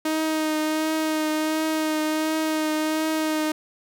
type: tone with vibrato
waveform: sawtooth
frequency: 312.2 Hz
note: D#4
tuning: 6 cents sharp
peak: -18 dBFS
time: 0.05-3.52 s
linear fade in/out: 5 ms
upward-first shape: triangle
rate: 1.4 Hz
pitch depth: 22 cents each way
effects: none